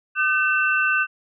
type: tone cluster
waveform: sine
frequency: 1212 / 1526 / 2681 Hz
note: D#6 / G6 / E7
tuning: -46 / -47 / +29 cents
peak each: -26 / -19 / -23 dBFS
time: 0.15-1.07 s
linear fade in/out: 50 ms
effects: none